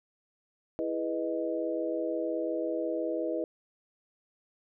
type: chord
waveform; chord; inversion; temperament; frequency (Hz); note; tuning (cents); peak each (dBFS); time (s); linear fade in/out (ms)
sine; E major seventh; none; equal; 329.6 / 415.3 / 493.9 / 622.3; E4 / G#4 / B4 / D#5; 0 / 0 / 0 / 0; -33 / -39 / -34 / -34; 0.79-3.44; 0
effects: none

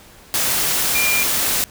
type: tone in noise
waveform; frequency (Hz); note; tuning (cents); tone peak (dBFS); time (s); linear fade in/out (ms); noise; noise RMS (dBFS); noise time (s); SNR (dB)
sine; 2397; D7; +35; -18; 0.95-1.23; 0; white; -19; 0.34-1.64; -2
effects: pink hiss -45 dBFS RMS until 1.7 s

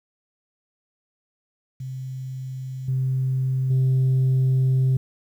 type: tone with level steps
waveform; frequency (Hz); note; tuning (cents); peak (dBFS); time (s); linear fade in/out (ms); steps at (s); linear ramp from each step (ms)
sine; 130.81; C3; 0; -29 / -19 / -14; 1.8-4.97; 5; 2.88 / 3.7; 5
effects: tanh soft clip ceiling -15 dBFS + 9-bit

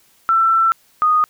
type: tone pair in turn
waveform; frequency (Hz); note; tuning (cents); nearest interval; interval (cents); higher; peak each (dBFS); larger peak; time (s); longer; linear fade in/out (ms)
sine; 1338 / 1238.3; E6 / D#6; +25 / -9; minor second; 134; first; -11; neither; 0.29-0.72 / 1.02-1.24; first; 0
effects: white hiss -55 dBFS RMS until 1.29 s

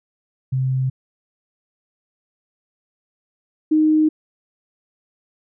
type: tone pair in turn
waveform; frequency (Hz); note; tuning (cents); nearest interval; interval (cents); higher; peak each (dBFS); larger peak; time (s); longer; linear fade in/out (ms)
sine; 130.81 / 309.9; C3 / D#4; 0 / -7; octave + minor third; 1493; second; -17 / -12; second; 0.52-0.9 / 3.71-4.09; neither; 10
effects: none

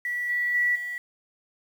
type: tone with level steps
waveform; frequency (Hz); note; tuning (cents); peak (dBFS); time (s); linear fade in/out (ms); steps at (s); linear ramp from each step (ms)
sine; 1949; B6; -23; -26 / -23 / -20 / -30; 0.05-0.98; 2; 0.29 / 0.54 / 0.75; 10
effects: 8-bit

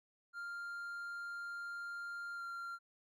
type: tone with pitch glide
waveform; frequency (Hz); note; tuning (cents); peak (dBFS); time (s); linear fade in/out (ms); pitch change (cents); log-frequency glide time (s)
triangle; 1396.9 to 1383.3; F6 to F6; 0 to -17; -40; 0.33-2.79; 50; -17; 2.35-2.42
effects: none

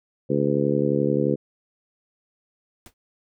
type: harmonic tone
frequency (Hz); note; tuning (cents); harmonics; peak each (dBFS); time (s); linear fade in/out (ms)
71.5; D2; -46; 2 / 3 / 4 / 5 / 6 / 7; -26 / -26 / -26 / -26 / -26 / -26; 0.29-1.36; 20
type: noise with exponential decay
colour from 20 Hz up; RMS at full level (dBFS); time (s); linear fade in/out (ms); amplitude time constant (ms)
pink; -40; 2.86-2.94; 1; 16
effects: none

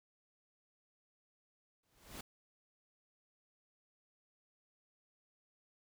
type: noise with exponential growth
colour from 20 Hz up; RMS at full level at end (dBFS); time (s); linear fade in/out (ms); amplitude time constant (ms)
pink; -44; 1.83-2.21; 5; 81
effects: none

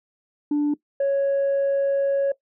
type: tone pair in turn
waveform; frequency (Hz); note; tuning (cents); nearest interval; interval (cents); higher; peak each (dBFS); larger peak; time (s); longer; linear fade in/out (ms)
sine; 293.6 / 554.2; D4 / C#5; 0 / -1; major seventh; 1099; second; -16; neither; 0.51-0.74 / 1-2.32; second; 5
effects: noise-tail reverb RT60 0.1 s tail -19 dB re dry + tanh soft clip ceiling -17 dBFS

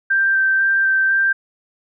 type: tone with vibrato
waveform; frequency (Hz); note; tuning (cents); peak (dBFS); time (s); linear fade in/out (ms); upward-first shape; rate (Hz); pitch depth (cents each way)
sine; 1568; G6; 0; -13; 0.1-1.33; 10; square; 2; 10
effects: none

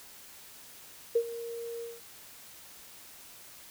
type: tone with ADSR envelope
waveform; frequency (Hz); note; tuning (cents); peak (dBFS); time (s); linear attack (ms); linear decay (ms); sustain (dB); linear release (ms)
sine; 466.2; A#4; 0; -20; 1.15-2.01; 9; 68; -16; 190
effects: white hiss -51 dBFS RMS until 3.7 s

